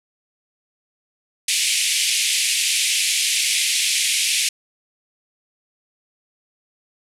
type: band-pass noise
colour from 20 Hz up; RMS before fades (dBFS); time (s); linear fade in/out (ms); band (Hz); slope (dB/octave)
pink; -20; 1.48-4.49; 5; 2200 to 11000; 48
effects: none